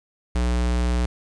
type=tone; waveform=square; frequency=60.5 Hz; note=B1; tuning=35 cents flat; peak=-20 dBFS; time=0.35-1.06 s; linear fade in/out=5 ms; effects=resampled to 22050 Hz + 8-bit